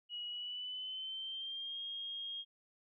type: tone with pitch glide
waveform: sine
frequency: 2910 to 3248 Hz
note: F#7 to G#7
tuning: -29 to -39 cents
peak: -40 dBFS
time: 0.09-2.45 s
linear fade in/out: 50 ms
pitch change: +190 cents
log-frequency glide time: 0.28-1.8 s
effects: none